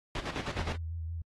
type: noise with tremolo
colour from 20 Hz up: pink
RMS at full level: -34 dBFS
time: 0.15-0.76 s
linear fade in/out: 2 ms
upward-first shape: square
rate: 9.6 Hz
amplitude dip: 65%
type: tone with vibrato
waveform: sine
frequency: 82.41 Hz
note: E2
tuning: in tune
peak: -34 dBFS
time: 0.55-1.22 s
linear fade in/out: 5 ms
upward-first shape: square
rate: 5.6 Hz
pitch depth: 31 cents each way
effects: low-pass 4000 Hz 12 dB/octave + AAC 32 kbps